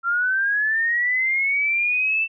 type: linear sweep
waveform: sine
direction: up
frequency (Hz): 1361 to 2672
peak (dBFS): -18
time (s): 0.03-2.28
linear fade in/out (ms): 50
effects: none